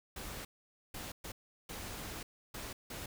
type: noise bursts at uneven times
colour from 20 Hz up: pink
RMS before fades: -44 dBFS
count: 6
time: 0.16-0.45 / 0.94-1.12 / 1.24-1.32 / 1.69-2.23 / 2.54-2.73 / 2.9-3.06 s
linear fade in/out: 5 ms
effects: none